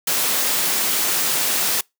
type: high-pass noise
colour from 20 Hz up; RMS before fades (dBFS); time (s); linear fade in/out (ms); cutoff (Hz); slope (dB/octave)
white; -20; 0.07-1.81; 5; 180; 12
effects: noise-tail reverb RT60 0.2 s tail -26 dB re dry